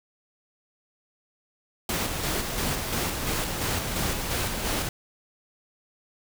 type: noise with tremolo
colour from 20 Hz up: pink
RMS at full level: -27 dBFS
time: 1.89-4.89 s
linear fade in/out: 2 ms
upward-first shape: square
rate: 2.9 Hz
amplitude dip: 35%
effects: none